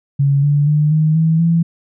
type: tone with pitch steps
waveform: sine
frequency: 140 / 145.02 / 150.22 / 155.61 / 161.19 / 166.97 Hz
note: C#3 / D3 / D3 / D#3 / E3 / E3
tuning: +18 / -22 / +39 / +1 / -38 / +23 cents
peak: -10 dBFS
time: 0.19-1.63 s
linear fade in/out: 10 ms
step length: 240 ms
effects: none